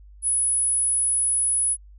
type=tone; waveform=sine; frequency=10160 Hz; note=D#9; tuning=35 cents sharp; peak=-19 dBFS; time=0.22-1.77 s; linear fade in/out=50 ms; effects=added 50 Hz sine -44 dBFS peak until 1.98 s